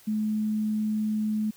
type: tone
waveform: sine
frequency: 214.5 Hz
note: A3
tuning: 44 cents flat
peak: -24 dBFS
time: 0.07-1.51 s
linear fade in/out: 10 ms
effects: white hiss -55 dBFS RMS until 1.56 s